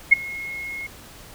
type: tone with ADSR envelope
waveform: sine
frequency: 2162 Hz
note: C#7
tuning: 44 cents flat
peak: -5 dBFS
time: 0.11-0.87 s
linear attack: 18 ms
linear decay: 13 ms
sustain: -24 dB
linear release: 8 ms
effects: pink hiss -44 dBFS RMS until 1.34 s